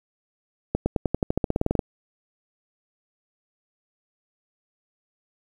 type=accelerating click train; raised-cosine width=2 ms; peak=-8 dBFS; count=16; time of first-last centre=0.75-1.792 s; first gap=110 ms; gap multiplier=0.93; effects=8-bit